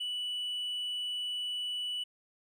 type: tone with hard clipping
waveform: triangle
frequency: 2960 Hz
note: F#7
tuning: in tune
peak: -32 dBFS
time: 0-2.04 s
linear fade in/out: 10 ms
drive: 1 dB
effects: none